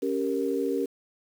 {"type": "chord", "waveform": "sine", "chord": "G diminished", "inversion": "second", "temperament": "equal", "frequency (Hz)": [277.2, 392, 466.2], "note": ["Db4", "G4", "Bb4"], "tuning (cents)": [0, 0, 0], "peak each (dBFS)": -29, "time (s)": [0.02, 0.86], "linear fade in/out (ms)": 10, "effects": ["8-bit"]}